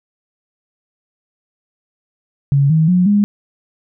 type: tone with pitch steps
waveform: sine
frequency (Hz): 140 / 158.97 / 180.51 / 205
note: C#3 / D#3 / F#3 / G#3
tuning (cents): +18 / +38 / -43 / -22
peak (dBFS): -9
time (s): 2.52-3.24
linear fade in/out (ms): 0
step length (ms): 180
effects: none